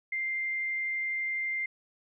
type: tone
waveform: sine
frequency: 2096 Hz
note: C7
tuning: 2 cents sharp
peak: -29 dBFS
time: 0.12-1.66 s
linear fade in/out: 5 ms
effects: none